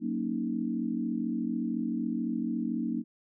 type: chord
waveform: sine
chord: D# minor seventh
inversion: first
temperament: equal with one note detuned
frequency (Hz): 185.64 / 233.1 / 277.2 / 311.1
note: F#3 / A#3 / C#4 / D#4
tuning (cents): +6 / 0 / 0 / 0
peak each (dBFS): -37 / -31 / -36 / -35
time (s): 0-3.04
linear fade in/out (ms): 50
effects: none